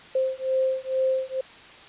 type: beating tone pair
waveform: sine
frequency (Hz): 523 / 525.2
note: C5 / C5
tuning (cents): -1 / +6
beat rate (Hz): 2.2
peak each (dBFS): -25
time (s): 0.15-1.41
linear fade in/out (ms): 5
effects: white hiss -46 dBFS RMS until 1.88 s + resampled to 8000 Hz